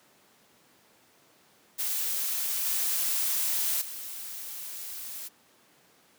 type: noise with level steps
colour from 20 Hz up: blue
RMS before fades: -30 / -28 / -39 dBFS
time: 1.78-5.29 s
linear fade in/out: 20 ms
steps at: 2.65 / 3.81 s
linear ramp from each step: 10 ms
effects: pink hiss -61 dBFS RMS until 6.18 s + high-pass 200 Hz 12 dB/octave